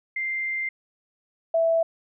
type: tone pair in turn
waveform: sine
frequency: 2093 / 659.3 Hz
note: C7 / E5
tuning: 0 / 0 cents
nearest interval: octave + minor sixth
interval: 2000 cents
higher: first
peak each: -25 / -18 dBFS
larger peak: second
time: 0.16-0.69 / 1.54-1.83 s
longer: first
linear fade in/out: 5 ms
effects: none